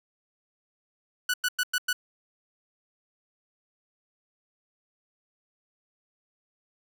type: tone bursts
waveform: sawtooth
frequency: 1480 Hz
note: F#6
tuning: in tune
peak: -20 dBFS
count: 5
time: 1.29-1.93 s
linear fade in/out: 5 ms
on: 48 ms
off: 100 ms
effects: none